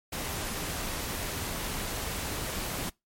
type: noise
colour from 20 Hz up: pink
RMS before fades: -34 dBFS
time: 0.12-2.9 s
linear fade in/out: 10 ms
effects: noise-tail reverb RT60 0.2 s tail -24 dB re dry + MP3 64 kbps